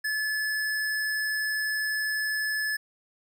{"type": "tone", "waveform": "square", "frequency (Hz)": 1724, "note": "A6", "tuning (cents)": -36, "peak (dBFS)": -27, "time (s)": [0.04, 2.77], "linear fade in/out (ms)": 10, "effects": []}